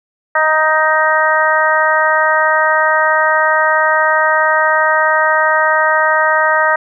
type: harmonic tone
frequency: 312.3 Hz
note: D#4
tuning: 7 cents sharp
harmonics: 2 / 3 / 4 / 5 / 6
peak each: -16 / -16 / -16 / -16 / -16 dBFS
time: 0.35-6.76 s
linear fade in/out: 5 ms
effects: none